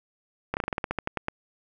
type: slowing click train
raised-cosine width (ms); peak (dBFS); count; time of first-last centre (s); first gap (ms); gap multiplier
0.5; -12; 13; 0.54-1.284; 29; 1.13
effects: none